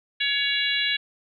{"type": "harmonic tone", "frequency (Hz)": 562, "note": "C#5", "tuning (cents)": 24, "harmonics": [3, 4, 5, 6, 7], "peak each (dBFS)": [-28, -28, -28, -28, -28], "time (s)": [0.2, 0.97], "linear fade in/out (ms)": 10, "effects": []}